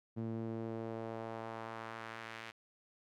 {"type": "tone with band-pass filter sweep", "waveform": "sawtooth", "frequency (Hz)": 113, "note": "A2", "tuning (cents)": 47, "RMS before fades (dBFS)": -43, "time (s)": [0.16, 2.52], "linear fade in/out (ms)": 20, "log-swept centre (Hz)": [230, 2300], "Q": 1.2, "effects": []}